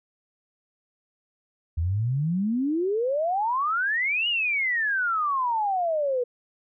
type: exponential two-way sweep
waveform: sine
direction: up then down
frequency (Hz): 77.78 to 2932 to 478.8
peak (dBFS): -22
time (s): 1.77-6.24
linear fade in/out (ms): 10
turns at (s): 4.28
effects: none